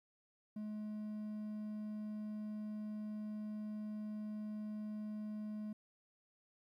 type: tone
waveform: triangle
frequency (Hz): 212.4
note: G#3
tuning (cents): +39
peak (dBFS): -39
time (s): 0.56-5.73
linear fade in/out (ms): 5
effects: 13-bit